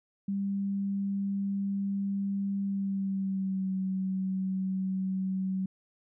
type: tone with pitch glide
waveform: sine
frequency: 197.9 to 189.29 Hz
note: G3 to F#3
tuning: +17 to +40 cents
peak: -28 dBFS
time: 0.28-5.66 s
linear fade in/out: 5 ms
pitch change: -77 cents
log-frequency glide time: 2.63-3.73 s
effects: none